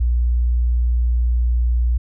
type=tone; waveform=sine; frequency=59.8 Hz; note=A#1; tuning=45 cents sharp; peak=-14 dBFS; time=0-1.98 s; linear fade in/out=10 ms; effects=none